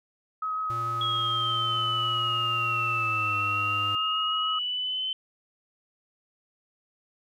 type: tone with vibrato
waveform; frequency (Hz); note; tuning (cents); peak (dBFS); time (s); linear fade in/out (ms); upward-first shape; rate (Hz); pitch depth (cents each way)
sine; 1271; D#6; +36; -27; 0.42-4.59; 5; triangle; 6.7; 11
type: tone with pitch glide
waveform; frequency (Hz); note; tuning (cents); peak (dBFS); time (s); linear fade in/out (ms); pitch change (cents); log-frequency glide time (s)
square; 116.54 to 102.04; A#2 to G#2; 0 to -30; -36; 0.7-3.95; 0; -230; 2.94-3.37
type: exponential two-way sweep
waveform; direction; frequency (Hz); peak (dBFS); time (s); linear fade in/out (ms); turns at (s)
sine; down then up; 3322 to 2637 to 3068; -27; 1.01-5.13; 2; 3.04
effects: none